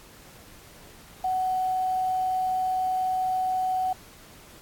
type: tone with quantisation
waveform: sine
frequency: 746 Hz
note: F#5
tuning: 14 cents sharp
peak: -23 dBFS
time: 1.24-3.93 s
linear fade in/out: 5 ms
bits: 8
effects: pink hiss -50 dBFS RMS until 4.61 s + AAC 64 kbps